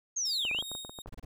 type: linear two-way sweep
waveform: sine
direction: down then up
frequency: 6600 to 2349 to 3396 Hz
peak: -29 dBFS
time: 0.16-0.62 s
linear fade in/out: 10 ms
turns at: 0.51 s
type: tone with tremolo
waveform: sawtooth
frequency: 3729 Hz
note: A#7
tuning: in tune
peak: -34 dBFS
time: 0.25-1.02 s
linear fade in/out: 5 ms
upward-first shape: sine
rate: 2.6 Hz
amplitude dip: 75%
type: clicks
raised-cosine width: 1 ms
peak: -29 dBFS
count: 11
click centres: 0.451 / 0.513 / 0.548 / 0.588 / 0.625 / 0.716 / 0.751 / 0.849 / 0.895 / 0.988 / 1.06 s
type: noise bursts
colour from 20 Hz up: brown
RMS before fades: -42 dBFS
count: 4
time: 1.07-1.25 s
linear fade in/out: 5 ms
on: 24 ms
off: 28 ms
effects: none